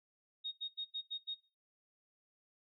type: tone bursts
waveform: sine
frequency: 3729 Hz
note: A#7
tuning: in tune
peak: -37 dBFS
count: 6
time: 0.44-1.35 s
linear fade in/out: 20 ms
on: 80 ms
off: 86 ms
effects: noise-tail reverb RT60 0.4 s tail -23 dB re dry